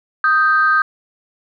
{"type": "tone pair together", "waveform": "sine", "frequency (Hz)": [1245.3, 1568], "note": ["D#6", "G6"], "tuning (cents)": [1, 0], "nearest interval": "major third", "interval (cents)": 399, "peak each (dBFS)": -13, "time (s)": [0.24, 0.82], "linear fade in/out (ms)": 2, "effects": ["tanh soft clip ceiling -4 dBFS"]}